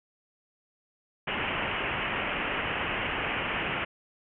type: low-pass noise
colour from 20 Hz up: white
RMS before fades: -31 dBFS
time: 1.27-3.85 s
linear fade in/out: 10 ms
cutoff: 3000 Hz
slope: 96 dB/octave
effects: none